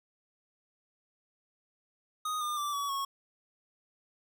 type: tone with pitch steps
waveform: square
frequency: 1244.5 / 1207 / 1170.6 / 1135.3 / 1101.1 Hz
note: D#6 / D6 / D6 / C#6 / C#6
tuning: 0 / +47 / -6 / +41 / -12 cents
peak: -32 dBFS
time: 2.25-3.05 s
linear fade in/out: 5 ms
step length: 160 ms
effects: none